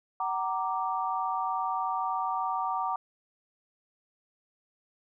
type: chord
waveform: sine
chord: Gb augmented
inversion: none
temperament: equal with one note detuned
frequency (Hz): 755.5 / 932.3 / 1174.7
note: Gb5 / Bb5 / D6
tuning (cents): +36 / 0 / 0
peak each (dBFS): -32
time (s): 0.2-2.96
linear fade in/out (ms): 2
effects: none